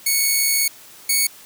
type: tone pair in turn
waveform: 5% pulse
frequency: 2217 / 2225 Hz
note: C#7 / C#7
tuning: 0 / +6 cents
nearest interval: unison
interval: 6 cents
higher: second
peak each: -6 dBFS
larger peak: neither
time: 0.06-0.68 / 1.09-1.27 s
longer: first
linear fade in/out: 5 ms
effects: white hiss -44 dBFS RMS until 1.45 s + high-pass 100 Hz 12 dB/octave